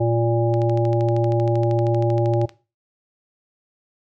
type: harmonic tone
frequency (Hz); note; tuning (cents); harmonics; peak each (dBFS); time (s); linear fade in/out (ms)
116.54; A#2; 0; 1 / 3 / 5 / 7; -20 / -21 / -23 / -28; 0-2.46; 10
type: click train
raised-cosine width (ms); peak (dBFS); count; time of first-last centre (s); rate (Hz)
0.2; -21; 26; 0.54-2.493; 12.8
effects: noise-tail reverb RT60 0.3 s tail -17 dB re dry